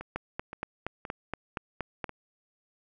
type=two click trains; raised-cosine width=0.5 ms; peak=-17 / -24 dBFS; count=9 / 5; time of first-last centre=0.16-2.042 / 0.01-2.093 s; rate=4.25 / 1.92 Hz; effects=none